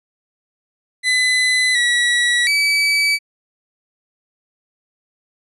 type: tone with pitch steps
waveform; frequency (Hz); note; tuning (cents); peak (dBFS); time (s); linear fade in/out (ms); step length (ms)
30% pulse; 2010 / 1934 / 2294; B6 / B6 / D7; +30 / -37 / -41; -11; 1.03-3.19; 50; 720
effects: resampled to 24000 Hz